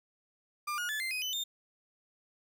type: tone with pitch steps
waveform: 35% pulse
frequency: 1197 / 1440 / 1732.4 / 2084 / 2507 / 3016 / 3629 Hz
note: D6 / F#6 / A6 / C7 / D#7 / F#7 / A#7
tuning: +33 / -47 / -27 / -7 / +12 / +32 / -47 cents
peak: -31 dBFS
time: 0.67-1.44 s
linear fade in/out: 10 ms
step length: 110 ms
effects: none